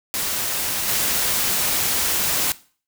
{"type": "noise with level steps", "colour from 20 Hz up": "white", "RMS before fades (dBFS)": [-24, -21], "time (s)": [0.14, 2.52], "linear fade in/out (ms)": 0, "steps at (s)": 0.88, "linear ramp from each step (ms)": 2, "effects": ["noise-tail reverb RT60 0.4 s tail -18 dB re dry"]}